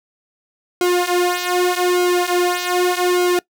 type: tone with flanger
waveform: sawtooth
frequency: 357.3 Hz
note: F4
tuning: 40 cents sharp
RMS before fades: -17 dBFS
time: 0.81-3.39 s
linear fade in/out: 2 ms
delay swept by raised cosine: 1.1 to 5.5 ms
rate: 0.83 Hz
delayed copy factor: -0.85
effects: noise-tail reverb RT60 0.1 s tail -22 dB re dry